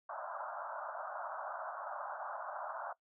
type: band-pass noise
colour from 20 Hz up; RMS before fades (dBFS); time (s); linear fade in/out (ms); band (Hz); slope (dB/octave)
pink; -43; 0.09-2.93; 5; 590 to 1500; 96
effects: noise-tail reverb RT60 0.1 s tail -20 dB re dry